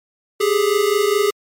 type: tone pair together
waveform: square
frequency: 398.2 / 423 Hz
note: G4 / G#4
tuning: +27 / +32 cents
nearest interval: minor second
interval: 105 cents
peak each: -18 dBFS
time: 0.4-1.31 s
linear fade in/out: 10 ms
effects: MP3 64 kbps